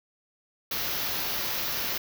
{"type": "band-stop noise", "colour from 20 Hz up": "white", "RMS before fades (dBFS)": -30, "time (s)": [0.71, 1.98], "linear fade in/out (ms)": 5, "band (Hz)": [6100, 12000], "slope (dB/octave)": 48, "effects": []}